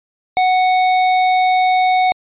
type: tone with hard clipping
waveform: sine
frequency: 740 Hz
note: F#5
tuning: in tune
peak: -13 dBFS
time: 0.37-2.12 s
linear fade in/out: 0 ms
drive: 15 dB
effects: resampled to 8000 Hz